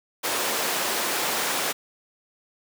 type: high-pass noise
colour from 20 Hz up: pink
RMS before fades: -26 dBFS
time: 0.23-1.73 s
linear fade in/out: 20 ms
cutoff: 430 Hz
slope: 12 dB/octave
effects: none